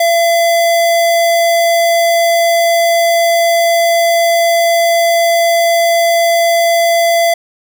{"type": "tone", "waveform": "square", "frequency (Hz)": 677, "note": "E5", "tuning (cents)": 46, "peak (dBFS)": -9, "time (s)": [0, 7.34], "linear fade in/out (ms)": 5, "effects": []}